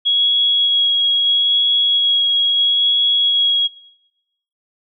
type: tone with vibrato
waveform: sine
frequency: 3322 Hz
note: G#7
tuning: in tune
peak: -12 dBFS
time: 0.05-3.68 s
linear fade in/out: 20 ms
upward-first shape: sine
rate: 0.76 Hz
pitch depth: 9 cents each way
effects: noise-tail reverb RT60 0.9 s tail -21 dB re dry